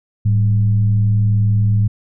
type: tone with frequency modulation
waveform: sine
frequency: 106.2 Hz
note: G#2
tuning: 39 cents sharp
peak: -11 dBFS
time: 0.25-1.88 s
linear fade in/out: 10 ms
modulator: 86.7 Hz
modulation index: 0.39
effects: none